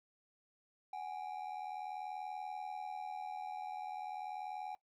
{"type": "ring-modulated tone", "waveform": "triangle", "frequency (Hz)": 787, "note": "G5", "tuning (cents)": 7, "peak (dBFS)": -36, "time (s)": [0.93, 4.75], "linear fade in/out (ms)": 0, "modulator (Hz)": 40.2, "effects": ["noise-tail reverb RT60 0.1 s tail -19 dB re dry"]}